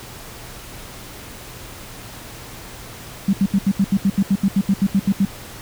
sine tone bursts, 196 Hz, G3, in tune, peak -12 dBFS, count 16, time 3.28-5.252 s, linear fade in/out 5 ms, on 52 ms, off 76 ms, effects added 118 Hz sine -45 dBFS peak until 5.61 s + pink hiss -37 dBFS RMS until 5.61 s

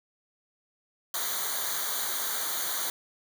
white noise with comb filter, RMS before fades -31 dBFS, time 1.14-2.9 s, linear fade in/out 2 ms, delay 0.38 ms, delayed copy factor -0.95, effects none

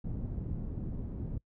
pink low-pass noise, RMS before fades -37 dBFS, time 0.04-1.38 s, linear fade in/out 5 ms, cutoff 220 Hz, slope 12 dB/octave, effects noise-tail reverb RT60 0.1 s tail -24 dB re dry

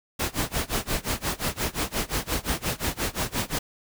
pink noise with tremolo, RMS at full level -25 dBFS, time 0.19-3.59 s, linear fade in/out 10 ms, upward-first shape sine, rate 5.7 Hz, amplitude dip 95%, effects none

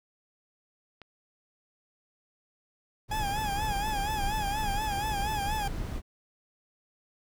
click, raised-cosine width 0.3 ms, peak -30 dBFS, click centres 1.017 s
brown noise, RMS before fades -34 dBFS, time 3.08-6.02 s, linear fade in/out 50 ms
40% pulse tone with vibrato, 830.6 Hz, G#5, in tune, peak -29 dBFS, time 3.11-5.68 s, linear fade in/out 5 ms, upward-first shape sine, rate 4.2 Hz, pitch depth 83 cents each way
effects none

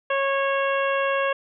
harmonic tone, 549 Hz, C#5, 17 cents flat, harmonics 1 / 2 / 3 / 4 / 5 / 6, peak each -23 / -26 / -28 / -35 / -31 / -39 dBFS, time 0.1-1.33 s, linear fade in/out 5 ms, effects none

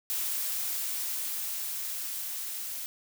blue noise with level ramp, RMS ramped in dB -31 to -37 dBFS, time 0.1-2.86 s, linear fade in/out 0 ms, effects none

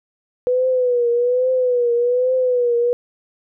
sine tone with vibrato, 493.9 Hz, B4, in tune, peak -14 dBFS, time 0.47-2.93 s, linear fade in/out 0 ms, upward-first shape triangle, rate 1.2 Hz, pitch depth 83 cents each way, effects none

